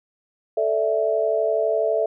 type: chord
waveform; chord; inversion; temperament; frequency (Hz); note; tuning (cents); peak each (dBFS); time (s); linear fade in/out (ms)
sine; A suspended fourth; none; equal; 440 / 587.3 / 659.3; A4 / D5 / E5; 0 / 0 / 0; -23 / -25 / -21; 0.57-2.06; 5
effects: none